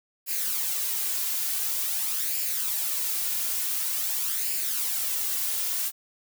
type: noise with flanger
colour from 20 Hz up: blue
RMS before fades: -28 dBFS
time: 0.26-5.92 s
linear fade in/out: 50 ms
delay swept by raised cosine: 0.41 to 2.91 ms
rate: 0.47 Hz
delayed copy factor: +0.55
effects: none